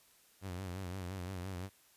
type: tone with vibrato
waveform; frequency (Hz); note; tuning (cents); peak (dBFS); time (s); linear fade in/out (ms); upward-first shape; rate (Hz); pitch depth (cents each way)
sawtooth; 92.4; F#2; -2; -36; 0.41-1.7; 50; sine; 5.8; 92
effects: white hiss -66 dBFS RMS until 1.96 s + resampled to 32000 Hz